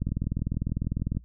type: two click trains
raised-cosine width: 5 ms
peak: -15 / -23 dBFS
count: 24 / 8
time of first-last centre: 0.02-1.17 / 0.09-1.149 s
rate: 20 / 6.61 Hz
effects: noise-tail reverb RT60 0.1 s tail -21 dB re dry + added 60 Hz sine -48 dBFS peak until 1.24 s